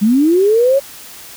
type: linear sweep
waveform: sine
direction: up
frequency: 196 to 564 Hz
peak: -8 dBFS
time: 0.01-0.8 s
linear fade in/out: 20 ms
effects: white hiss -35 dBFS RMS until 1.36 s